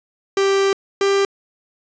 45% pulse tone pair in turn, 392 / 395.4 Hz, G4 / G4, 0 / +15 cents, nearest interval unison, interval 15 cents, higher second, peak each -14 dBFS, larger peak neither, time 0.37-0.73 / 1.01-1.25 s, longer first, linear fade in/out 2 ms, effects resampled to 16000 Hz + 7-bit

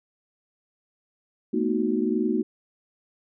sine chord, B dominant seventh, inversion third, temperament equal with one note detuned, 220 / 241.9 / 311.1 / 370 Hz, A3 / B3 / D#4 / F#4, 0 / -36 / 0 / 0 cents, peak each -27 dBFS, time 1.53-2.43 s, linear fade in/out 10 ms, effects none

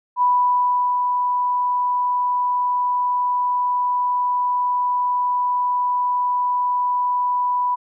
sine tone with ADSR envelope, 987.8 Hz, B5, in tune, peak -13 dBFS, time 0.16-7.76 s, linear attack 59 ms, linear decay 760 ms, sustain -4 dB, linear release 20 ms, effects none

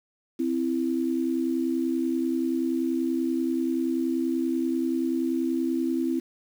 sine tone pair together, 260.6 / 331 Hz, C4 / E4, -7 / +7 cents, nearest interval major third, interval 414 cents, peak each -26 dBFS, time 0.39-6.2 s, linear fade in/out 10 ms, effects 8-bit

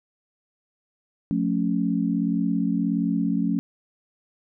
sine chord, F augmented, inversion none, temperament equal with one note detuned, 178.39 / 220 / 277.2 Hz, F3 / A3 / C#4, +37 / 0 / 0 cents, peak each -25 dBFS, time 1.31-3.59 s, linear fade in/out 0 ms, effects none

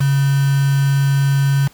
sine tone with quantisation, 138.59 Hz, C#3, in tune, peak -12 dBFS, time 0-1.68 s, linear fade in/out 10 ms, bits 4, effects pink hiss -48 dBFS RMS until 1.73 s

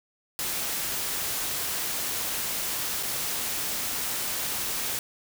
white noise with dropouts, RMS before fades -30 dBFS, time 0.39-4.99 s, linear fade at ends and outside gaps 1 ms, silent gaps 3.028-3.032 s, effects none

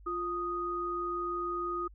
sine tone pair together, 349.2 / 1243.1 Hz, F4 / D#6, 0 / -2 cents, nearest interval octave + minor seventh, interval 2198 cents, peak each -36 / -33 dBFS, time 0.06-1.88 s, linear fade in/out 10 ms, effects added 50 Hz sine -51 dBFS peak until 1.94 s

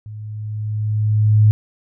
sine tone with level ramp, 106.8 Hz, G#2, 49 cents sharp, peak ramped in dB -30 to -7 dBFS, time 0.06-1.51 s, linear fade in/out 0 ms, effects none

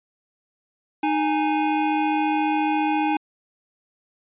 square tone pair together, 307.5 / 828 Hz, D#4 / G#5, -20 / -5 cents, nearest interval octave + perfect fourth, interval 1715 cents, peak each -23 dBFS, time 1.03-3.17 s, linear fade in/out 5 ms, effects resampled to 8000 Hz

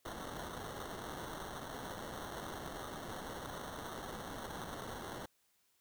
white noise with sample-and-hold, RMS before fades -45 dBFS, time 0.05-5.26 s, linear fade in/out 5 ms, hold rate 2450 Hz, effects white hiss -75 dBFS RMS until 5.8 s

